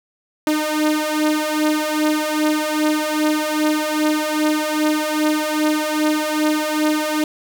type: beating tone pair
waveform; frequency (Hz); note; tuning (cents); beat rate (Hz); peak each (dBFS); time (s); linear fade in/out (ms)
sawtooth; 304.1 / 306.6; D#4 / D#4; -40 / -25; 2.5; -17 / -15; 0.47-7.24; 2
effects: none